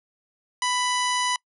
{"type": "harmonic tone", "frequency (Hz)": 992, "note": "B5", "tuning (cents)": 7, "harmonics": [1, 2, 3, 4, 5, 6, 7, 9, 10], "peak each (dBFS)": [-25, -29, -30, -34, -36, -33, -36, -39, -38], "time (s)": [0.62, 1.36], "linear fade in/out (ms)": 2, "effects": ["noise-tail reverb RT60 0.1 s tail -26 dB re dry"]}